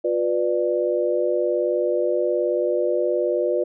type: chord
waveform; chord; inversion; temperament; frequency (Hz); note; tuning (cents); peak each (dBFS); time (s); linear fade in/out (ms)
sine; B diminished; second; just; 355.6 / 493.9 / 592.7; F4 / B4 / D5; +31 / 0 / +16; -23; 0.04-3.64; 10
effects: none